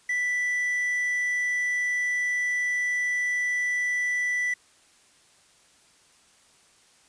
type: tone with quantisation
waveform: triangle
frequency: 1975.5 Hz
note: B6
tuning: in tune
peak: -22 dBFS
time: 0.09-4.54 s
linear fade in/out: 5 ms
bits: 8
effects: white hiss -59 dBFS RMS until 7.08 s + resampled to 22050 Hz